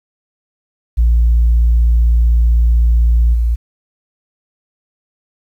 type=tone with level steps; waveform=sine; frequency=57.9 Hz; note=A#1; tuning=11 cents flat; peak=-6 / -10 dBFS; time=0.97-3.56 s; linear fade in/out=20 ms; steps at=3.33 s; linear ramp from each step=20 ms; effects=tanh soft clip ceiling -5 dBFS + 8-bit